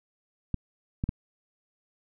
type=clicks; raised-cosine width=5 ms; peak=-15 dBFS; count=3; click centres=0.543 / 1.039 / 1.091 s; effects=none